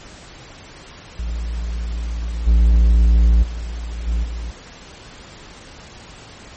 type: tone with level steps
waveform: triangle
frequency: 56.9 Hz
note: A#1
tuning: 41 cents flat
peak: -19 / -7 / -22 / -14 / -22 dBFS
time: 1.19-4.51 s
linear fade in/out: 5 ms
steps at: 2.46 / 3.42 / 4.06 / 4.23 s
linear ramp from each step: 20 ms
effects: pink hiss -40 dBFS RMS until 6.56 s + MP3 32 kbps